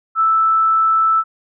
sine tone, 1318 Hz, E6, 1 cent flat, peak -11 dBFS, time 0.15-1.24 s, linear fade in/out 50 ms, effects none

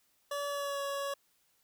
25% pulse tone with pitch glide, 572 to 559.6 Hz, D5 to C#5, -46 to +16 cents, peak -30 dBFS, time 0.31-1.14 s, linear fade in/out 5 ms, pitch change -38 cents, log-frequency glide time 0.48-0.82 s, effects white hiss -72 dBFS RMS until 1.63 s

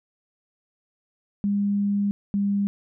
sine tone pair in turn, 202.2 / 200.9 Hz, G#3 / G3, -46 / +43 cents, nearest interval unison, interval 11 cents, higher first, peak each -20 dBFS, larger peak neither, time 1.44-2.11 / 2.34-2.67 s, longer first, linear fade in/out 0 ms, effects none

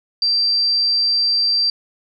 sine tone, 4699 Hz, D8, in tune, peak -14 dBFS, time 0.22-1.7 s, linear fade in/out 2 ms, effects none

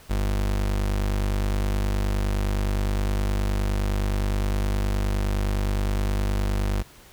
35% pulse tone, 49.66 Hz, G1, 23 cents sharp, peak -20 dBFS, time 0.09-6.83 s, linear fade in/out 20 ms, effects pink hiss -50 dBFS RMS until 7.12 s

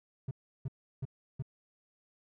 triangle tone bursts, 132.6 Hz, C3, 23 cents sharp, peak -31 dBFS, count 4, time 0.28-1.424 s, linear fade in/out 5 ms, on 31 ms, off 340 ms, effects none

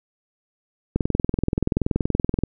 click train, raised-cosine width 3 ms, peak -7 dBFS, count 32, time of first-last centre 0.96-2.436 s, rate 21 Hz, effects none

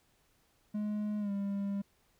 triangle tone with pitch glide, 210 to 199.48 Hz, G#3 to G3, +19 to +30 cents, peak -30 dBFS, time 0.74-1.82 s, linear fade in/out 10 ms, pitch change -89 cents, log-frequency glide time 1.19-1.31 s, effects pink hiss -71 dBFS RMS until 2.19 s

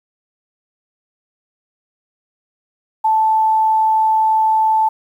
sine tone, 877 Hz, A5, 6 cents flat, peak -11 dBFS, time 3.04-4.89 s, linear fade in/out 10 ms, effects 8-bit

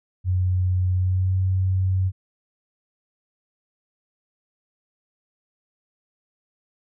sine tone with pitch glide, 91.6 to 93.85 Hz, F#2 to F#2, -17 to +25 cents, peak -18 dBFS, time 0.24-2.12 s, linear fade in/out 50 ms, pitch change +42 cents, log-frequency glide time 0.95-1.36 s, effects none

